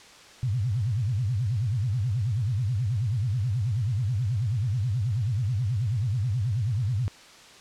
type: tone with vibrato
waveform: sine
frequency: 112 Hz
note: A2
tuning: 31 cents sharp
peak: -23 dBFS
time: 0.43-7.08 s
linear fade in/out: 0 ms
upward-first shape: sine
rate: 9.3 Hz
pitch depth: 290 cents each way
effects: white hiss -49 dBFS RMS until 7.6 s + low-pass 6000 Hz 12 dB/octave